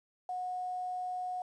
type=tone with quantisation; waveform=sine; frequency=730 Hz; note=F#5; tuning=24 cents flat; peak=-34 dBFS; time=0.29-1.42 s; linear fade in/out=2 ms; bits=10; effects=resampled to 22050 Hz